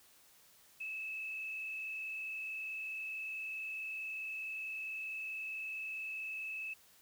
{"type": "tone with frequency modulation", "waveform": "sine", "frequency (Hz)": 2600, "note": "E7", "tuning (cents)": -24, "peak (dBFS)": -39, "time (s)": [0.8, 6.74], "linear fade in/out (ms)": 10, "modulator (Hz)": 35.4, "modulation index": 1.4, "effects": ["white hiss -64 dBFS RMS until 7.01 s"]}